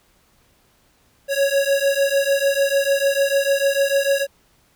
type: beating tone pair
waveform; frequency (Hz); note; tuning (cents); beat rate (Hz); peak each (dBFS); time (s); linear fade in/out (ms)
square; 551 / 557.7; C#5 / C#5; -11 / +10; 6.7; -20; 1.28-4.27; 50
effects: pink hiss -59 dBFS RMS until 4.75 s